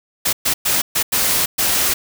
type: noise bursts at uneven times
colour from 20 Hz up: white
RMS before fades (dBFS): -17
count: 6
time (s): 0.25-0.33 / 0.45-0.54 / 0.65-0.82 / 0.95-1.03 / 1.12-1.46 / 1.58-1.94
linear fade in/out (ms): 10
effects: none